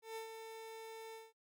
30% pulse tone with ADSR envelope, 447 Hz, A4, 27 cents sharp, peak -39 dBFS, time 0.02-1.33 s, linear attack 140 ms, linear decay 110 ms, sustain -6 dB, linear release 190 ms, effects noise-tail reverb RT60 0.2 s tail -24 dB re dry

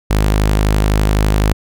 sawtooth tone, 51.91 Hz, G#1, in tune, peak -7 dBFS, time 0.1-1.53 s, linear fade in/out 10 ms, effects none

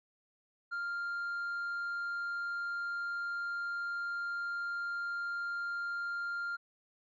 sine tone with tanh clipping, 1396.9 Hz, F6, in tune, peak -35 dBFS, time 0.71-6.57 s, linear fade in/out 20 ms, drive 2 dB, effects none

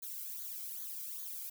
violet noise with flanger, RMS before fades -43 dBFS, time 0.02-1.5 s, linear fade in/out 10 ms, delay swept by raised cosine 0.37 to 1.13 ms, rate 2.5 Hz, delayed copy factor -0.95, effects none

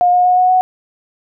sine tone with pitch steps, 713 / 719.6 / 726.3 / 733 / 739.9 Hz, F5 / F#5 / F#5 / F#5 / F#5, +36 / -48 / -32 / -16 / 0 cents, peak -8 dBFS, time 0.01-0.61 s, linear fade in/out 0 ms, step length 120 ms, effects none

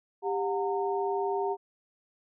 sine tone cluster, 396.1 / 727 / 916 Hz, G4 / F#5 / A#5, +18 / -31 / -31 cents, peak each -29 / -33 / -33 dBFS, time 0.22-1.57 s, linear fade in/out 50 ms, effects none

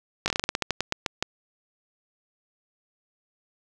slowing click train, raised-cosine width 0.2 ms, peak -7 dBFS, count 15, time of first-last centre 0.26-1.226 s, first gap 19 ms, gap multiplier 1.18, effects none

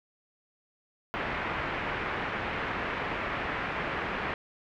white low-pass noise, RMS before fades -33 dBFS, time 1.14-4.34 s, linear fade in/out 0 ms, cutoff 2200 Hz, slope 24 dB/octave, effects none

